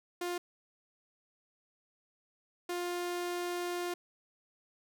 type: tone bursts at uneven times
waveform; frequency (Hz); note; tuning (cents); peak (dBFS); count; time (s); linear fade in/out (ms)
sawtooth; 352.4; F4; +16; -30; 2; 0.21-0.38 / 2.69-3.94; 5
effects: none